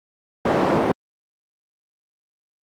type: band-pass noise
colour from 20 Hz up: white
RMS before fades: -19 dBFS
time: 0.45-0.92 s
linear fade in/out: 5 ms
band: 170 to 630 Hz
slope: 12 dB/octave
effects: Opus 48 kbps